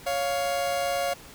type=tone pair together; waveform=40% pulse; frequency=557 / 700.6 Hz; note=C#5 / F5; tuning=+8 / +5 cents; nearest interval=major third; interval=397 cents; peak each=-27 dBFS; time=0.06-1.14 s; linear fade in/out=10 ms; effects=pink hiss -47 dBFS RMS until 1.34 s